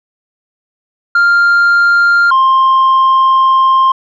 sine tone pair in turn, 1396.9 / 1056.4 Hz, F6 / C6, 0 / +16 cents, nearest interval perfect fourth, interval 484 cents, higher first, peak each -3 dBFS, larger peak neither, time 1.15-2.31 / 2.31-3.92 s, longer second, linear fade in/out 5 ms, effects tanh soft clip ceiling -5 dBFS

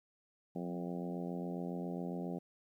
harmonic tone with a mistuned harmonic, 87.31 Hz, F2, in tune, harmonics 2 / 3 / 4 / 5 / 6 / 7 / 8 / 9, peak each -40 / -44 / -46 / -48 / -50 / -51 / -52 / -53 dBFS, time 0.55-2.39 s, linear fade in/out 10 ms, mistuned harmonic 2, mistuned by +27 cents, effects 12-bit

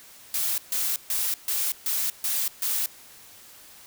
blue noise bursts, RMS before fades -26 dBFS, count 7, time 0.34-2.86 s, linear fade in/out 2 ms, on 240 ms, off 140 ms, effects white hiss -49 dBFS RMS until 3.86 s

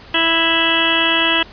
harmonic tone, 329.6 Hz, E4, in tune, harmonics 1 / 2 / 3 / 4 / 5 / 6 / 8 / 9 / 10, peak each -23 / -25 / -23 / -25 / -22 / -23 / -19 / -20 / -20 dBFS, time 0.14-1.43 s, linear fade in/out 5 ms, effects pink hiss -40 dBFS RMS until 1.52 s + resampled to 11025 Hz

